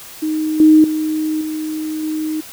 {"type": "tone with level steps", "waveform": "sine", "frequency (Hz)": 311.1, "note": "D#4", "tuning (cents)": 0, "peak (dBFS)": [-16, -5, -16, -20, -18], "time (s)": [0.22, 2.41], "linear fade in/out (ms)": 10, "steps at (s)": [0.6, 0.84, 1.41, 2.03], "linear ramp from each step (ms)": 2, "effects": ["white hiss -36 dBFS RMS until 2.52 s"]}